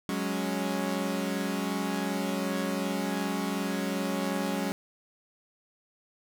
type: chord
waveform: sawtooth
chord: F# suspended second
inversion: none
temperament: equal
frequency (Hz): 185 / 207.7 / 277.2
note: F#3 / G#3 / C#4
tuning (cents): 0 / 0 / 0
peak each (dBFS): -29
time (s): 0.09-4.72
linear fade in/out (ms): 0
effects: none